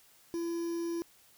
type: tone with quantisation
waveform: triangle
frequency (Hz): 338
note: E4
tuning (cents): +43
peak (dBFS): -30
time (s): 0.34-1.02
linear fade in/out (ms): 0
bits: 8
effects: white hiss -62 dBFS RMS until 1.37 s